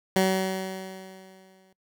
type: tone with exponential decay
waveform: 15% pulse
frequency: 189.2 Hz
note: F#3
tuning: 39 cents sharp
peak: -12 dBFS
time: 0.16-1.73 s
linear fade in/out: 2 ms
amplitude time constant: 340 ms
effects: noise-tail reverb RT60 0.1 s tail -23 dB re dry